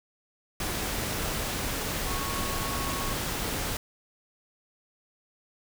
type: tone in noise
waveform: sine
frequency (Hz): 1104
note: C#6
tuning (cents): -7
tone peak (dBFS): -36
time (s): 2.07-3.13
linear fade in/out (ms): 2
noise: pink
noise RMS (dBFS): -31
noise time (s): 0.6-3.77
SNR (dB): -8
effects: none